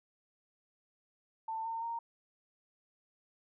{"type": "tone with pitch steps", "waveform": "sine", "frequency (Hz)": [892, 909.2, 926.7], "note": ["A5", "A#5", "A#5"], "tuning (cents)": [23, -43, -10], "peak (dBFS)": -35, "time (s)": [1.48, 1.99], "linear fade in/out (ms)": 5, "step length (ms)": 170, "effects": []}